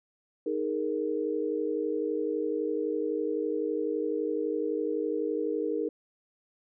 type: chord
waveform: sine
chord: D# suspended fourth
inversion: none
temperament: just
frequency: 311.1 / 414.8 / 466.7 Hz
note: D#4 / G#4 / A#4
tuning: 0 / -2 / +2 cents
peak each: -32 / -32 / -31 dBFS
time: 0.46-5.89 s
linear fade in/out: 5 ms
effects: none